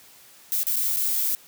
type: noise with dropouts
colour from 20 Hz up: violet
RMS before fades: -24 dBFS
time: 0.52-1.35 s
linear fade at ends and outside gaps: 0 ms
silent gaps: 0.632-0.668 / 0.759-0.765 / 0.962-0.969 s
effects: white hiss -51 dBFS RMS until 1.47 s + high-pass 80 Hz 12 dB/octave